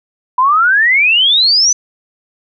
sine exponential sweep, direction up, 984 to 6140 Hz, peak -7 dBFS, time 0.38-1.73 s, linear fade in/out 5 ms, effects none

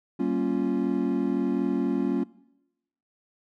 triangle chord, G half-diminished seventh, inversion none, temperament equal with one note detuned, 191.74 / 233.1 / 277.2 / 349.2 Hz, G3 / Bb3 / Db4 / F4, -38 / 0 / 0 / 0 cents, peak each -29 / -27 / -25 / -28 dBFS, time 0.19-2.24 s, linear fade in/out 10 ms, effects noise-tail reverb RT60 0.9 s tail -21 dB re dry

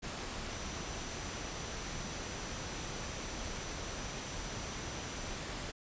sine tone in noise, 5920 Hz, F#8, in tune, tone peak -51 dBFS, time 0.49-5.37 s, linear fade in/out 20 ms, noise pink, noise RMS -41 dBFS, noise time 0.02-5.72 s, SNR -13 dB, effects resampled to 16000 Hz

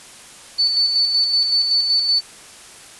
sine tone with tremolo, 4492 Hz, C#8, 22 cents sharp, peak -13 dBFS, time 0.58-2.21 s, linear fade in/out 20 ms, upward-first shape square, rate 5.3 Hz, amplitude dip 40%, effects white hiss -41 dBFS RMS until 2.99 s + resampled to 24000 Hz

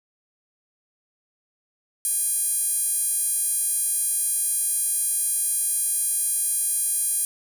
sawtooth tone with high-pass filter, 812 Hz, G#5, 39 cents flat, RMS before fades -24 dBFS, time 2.05-7.25 s, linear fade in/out 0 ms, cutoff 9700 Hz, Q 4.9, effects none

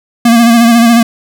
square tone with vibrato, 233.1 Hz, A#3, in tune, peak -4 dBFS, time 0.25-1.03 s, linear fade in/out 5 ms, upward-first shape sine, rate 14 Hz, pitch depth 42 cents each way, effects none

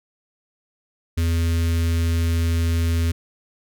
square tone with notch filter, 83.3 Hz, E2, 19 cents sharp, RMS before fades -20 dBFS, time 1.17-3.12 s, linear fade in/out 10 ms, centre 770 Hz, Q 0.53, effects none

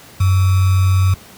sine tone with sample-and-hold, 94 Hz, F#2, 28 cents sharp, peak -9 dBFS, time 0.2-1.14 s, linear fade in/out 5 ms, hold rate 1225 Hz, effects pink hiss -41 dBFS RMS until 1.37 s + high-pass 60 Hz 12 dB/octave

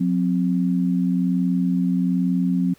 sine tone pair together, 180.55 / 261.7 Hz, F#3 / C4, -42 / 0 cents, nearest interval tritone, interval 642 cents, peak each -19 / -22 dBFS, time 0-2.74 s, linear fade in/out 10 ms, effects pink hiss -55 dBFS RMS until 2.78 s

